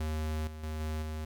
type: tone with level steps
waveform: square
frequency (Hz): 77.78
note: D#2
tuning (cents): 0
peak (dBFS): -32 / -42 / -35 / -33 / -36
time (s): 0-1.25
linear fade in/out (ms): 5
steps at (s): 0.47 / 0.63 / 0.8 / 1.02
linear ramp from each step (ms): 5
effects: 11-bit